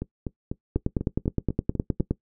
two click trains, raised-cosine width 3 ms, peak -10 / -16 dBFS, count 14 / 9, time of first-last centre 0.76-2.11 / 0.02-2 s, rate 9.63 / 4.04 Hz, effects noise-tail reverb RT60 0.1 s tail -19 dB re dry

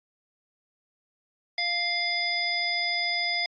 harmonic tone with a mistuned harmonic, 698.5 Hz, F5, in tune, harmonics 1 / 3 / 5 / 7, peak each -34 / -28 / -34 / -29 dBFS, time 1.58-3.46 s, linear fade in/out 2 ms, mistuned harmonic 7, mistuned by +23 cents, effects AAC 64 kbps

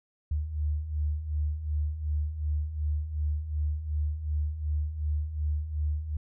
sine beating tone pair, 73.42 / 76.12 Hz, D2 / D#2, 0 / -37 cents, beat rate 2.7 Hz, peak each -34 / -28 dBFS, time 0.31-6.17 s, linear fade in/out 5 ms, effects none

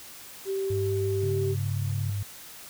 sine tone, 387.9 Hz, G4, 18 cents flat, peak -26 dBFS, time 0.45-1.56 s, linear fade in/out 50 ms
sine tone with vibrato, 100.7 Hz, G2, 47 cents sharp, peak -27 dBFS, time 0.7-2.23 s, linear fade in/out 5 ms, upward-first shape triangle, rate 5.7 Hz, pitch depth 9 cents each way
sine tone with pitch glide, 138.59 to 137.71 Hz, C#3 to C#3, 0 to -11 cents, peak -30 dBFS, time 1.23-2.1 s, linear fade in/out 2 ms, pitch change -11 cents, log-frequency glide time 1.39-1.92 s
effects tanh soft clip ceiling -14 dBFS + white hiss -45 dBFS RMS until 2.69 s

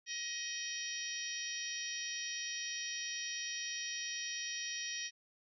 harmonic tone, 629 Hz, D#5, 19 cents sharp, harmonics 3 / 4 / 5 / 6 / 7 / 8 / 9, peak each -45 / -47 / -46 / -49 / -51 / -51 / -42 dBFS, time 0.06-5.11 s, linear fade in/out 50 ms, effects none

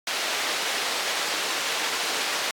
white band-pass noise, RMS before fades -28 dBFS, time 0.07-2.51 s, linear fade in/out 2 ms, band 400 to 4500 Hz, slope 12 dB/octave, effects AAC 64 kbps

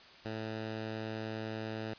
10% pulse tone, 110 Hz, A2, in tune, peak -29 dBFS, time 0.25-1.94 s, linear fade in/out 5 ms, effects white hiss -55 dBFS RMS until 1.98 s + resampled to 11025 Hz

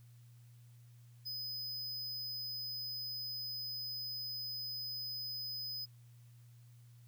square tone, 5020 Hz, D#8, 15 cents sharp, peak -40 dBFS, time 1.25-5.86 s, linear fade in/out 20 ms, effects added 119 Hz sine -56 dBFS peak until 7.07 s + white hiss -72 dBFS RMS until 7.07 s

